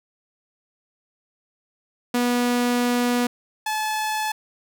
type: tone pair in turn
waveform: sawtooth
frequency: 243.6 / 862.1 Hz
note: B3 / A5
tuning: -24 / -36 cents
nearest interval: octave + minor seventh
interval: 2188 cents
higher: second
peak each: -15 / -19 dBFS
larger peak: first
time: 2.14-3.27 / 3.66-4.32 s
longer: first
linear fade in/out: 5 ms
effects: none